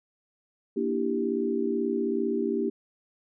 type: chord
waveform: sine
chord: E half-diminished seventh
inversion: second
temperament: equal with one note detuned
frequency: 234.8 / 293.7 / 329.6 / 392 Hz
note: Bb3 / D4 / E4 / G4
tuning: +13 / 0 / 0 / 0 cents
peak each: -30 / -32 / -32 / -28 dBFS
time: 0.76-2.7 s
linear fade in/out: 10 ms
effects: none